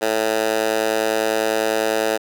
10% pulse tone with high-pass filter, 110 Hz, A2, in tune, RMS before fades -20 dBFS, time 0.01-2.18 s, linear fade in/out 20 ms, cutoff 490 Hz, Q 1.3, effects none

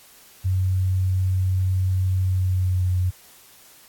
sine tone with pitch glide, 93.3 to 91.12 Hz, F#2 to F#2, +15 to -26 cents, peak -18 dBFS, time 0.44-3.11 s, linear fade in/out 20 ms, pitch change -41 cents, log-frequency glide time 2.23-2.92 s, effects white hiss -50 dBFS RMS until 3.88 s + AAC 64 kbps

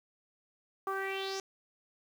sawtooth tone with low-pass filter sweep, 387.4 Hz, G4, 20 cents flat, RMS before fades -36 dBFS, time 0.87-1.4 s, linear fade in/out 2 ms, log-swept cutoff 1100 to 6300 Hz, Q 5, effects 9-bit

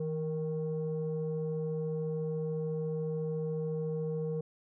sine tone pair together, 160.28 / 466.9 Hz, E3 / A#4, -48 / +3 cents, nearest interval octave + perfect fifth, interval 1851 cents, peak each -33 / -33 dBFS, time 0-4.41 s, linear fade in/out 5 ms, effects tanh soft clip ceiling -26 dBFS

